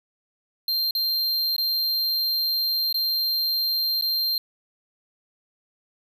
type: tone with dropouts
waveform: square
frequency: 4173 Hz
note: C8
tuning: 5 cents flat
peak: -22 dBFS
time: 0.68-4.38 s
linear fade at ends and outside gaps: 2 ms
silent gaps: 0.909-0.95 / 1.564-1.581 / 2.927-2.943 / 4.012-4.022 s
effects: none